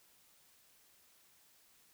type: silence
effects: white hiss -67 dBFS RMS until 1.93 s